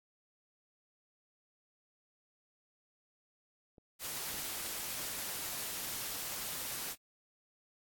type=clicks; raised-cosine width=2 ms; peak=-44 / -36 dBFS; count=2; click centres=3.782 / 4.343 s
type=noise; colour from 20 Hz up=white; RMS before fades=-40 dBFS; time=3.99-6.96 s; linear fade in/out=50 ms
effects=AAC 64 kbps